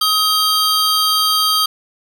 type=tone cluster; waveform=square; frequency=1263 / 3189 / 4676 Hz; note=D#6 / G7 / D8; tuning=+26 / +29 / -8 cents; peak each=-18 dBFS; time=0.01-1.66 s; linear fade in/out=5 ms; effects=none